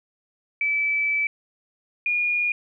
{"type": "tone pair in turn", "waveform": "sine", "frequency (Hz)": [2308, 2434], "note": ["D7", "D#7"], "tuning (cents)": [-31, -39], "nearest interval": "minor second", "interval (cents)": 92, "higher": "second", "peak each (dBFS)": -20, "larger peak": "neither", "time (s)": [[0.61, 1.27], [2.06, 2.52]], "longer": "first", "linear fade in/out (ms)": 2, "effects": []}